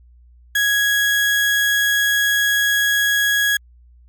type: tone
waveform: 35% pulse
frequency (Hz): 1661.2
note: G#6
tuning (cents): 0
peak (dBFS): -13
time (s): 0.55-3.57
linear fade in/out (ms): 5
effects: added 60 Hz sine -45 dBFS peak until 4.08 s + MP3 96 kbps